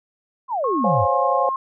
sine exponential sweep, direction down, 1100 to 82.5 Hz, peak -20 dBFS, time 0.48-1.07 s, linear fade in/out 50 ms
sine tone with pitch glide, 1086 to 1068 Hz, C#6 to C6, -36 to +35 cents, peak -21 dBFS, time 0.64-1.56 s, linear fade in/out 2 ms, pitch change -29 cents, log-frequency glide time 0.79-0.97 s
sine chord, Db major seventh, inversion third, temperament equal with one note detuned, 523.3 / 554.4 / 707 / 830.6 Hz, C5 / Db5 / F5 / Ab5, 0 / 0 / +21 / 0 cents, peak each -23 dBFS, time 0.84-1.49 s, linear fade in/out 2 ms
effects none

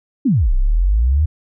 sine exponential two-way sweep, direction down then up, 306.3 to 30.11 to 81.4 Hz, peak -11 dBFS, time 0.25-1.26 s, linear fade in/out 10 ms, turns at 0.54 s, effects none

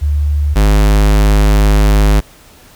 sine / square tone pair in turn, 73.4 / 51.47 Hz, D2 / G#1, 0 / -15 cents, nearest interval tritone, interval 615 cents, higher first, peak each -10 / -7 dBFS, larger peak second, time 0.01-0.55 / 0.55-2.21 s, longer second, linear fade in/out 20 ms, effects pink hiss -42 dBFS RMS until 2.75 s

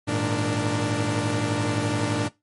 sawtooth tone cluster, 103.1 / 114.8 / 158.6 / 294.1 / 465.1 Hz, G#2 / A#2 / D#3 / D4 / A#4, -12 / -26 / +33 / +3 / -4 cents, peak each -25 / -24 / -30 / -22 / -30 dBFS, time 0.07-2.29 s, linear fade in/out 20 ms, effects noise-tail reverb RT60 0.2 s tail -19 dB re dry + MP3 48 kbps

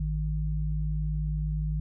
sine tone pair together, 54.17 / 153.5 Hz, A1 / D#3, -26 / -23 cents, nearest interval octave + tritone, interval 1803 cents, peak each -28 / -30 dBFS, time 0-1.8 s, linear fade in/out 5 ms, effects none

